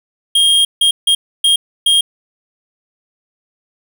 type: tone bursts at uneven times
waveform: square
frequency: 3233 Hz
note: G#7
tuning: 47 cents flat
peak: -9 dBFS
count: 5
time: 0.35-0.65 / 0.81-0.91 / 1.07-1.15 / 1.44-1.56 / 1.86-2.01 s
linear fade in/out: 5 ms
effects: 8-bit